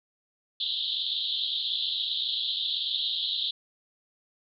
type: band-pass noise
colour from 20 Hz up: pink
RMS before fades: -30 dBFS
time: 0.6-3.51 s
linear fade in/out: 5 ms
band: 3200 to 4100 Hz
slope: 96 dB/octave
effects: none